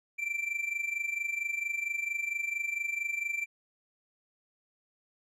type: tone with amplitude modulation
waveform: triangle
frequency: 2349 Hz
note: D7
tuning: in tune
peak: -26 dBFS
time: 0.18-3.46 s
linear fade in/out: 20 ms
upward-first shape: sine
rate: 24.4 Hz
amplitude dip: 75%
effects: resampled to 32000 Hz